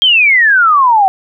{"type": "exponential sweep", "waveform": "sine", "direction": "down", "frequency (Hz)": [3251, 746], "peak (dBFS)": -5, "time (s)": [0.02, 1.08], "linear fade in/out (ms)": 0, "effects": []}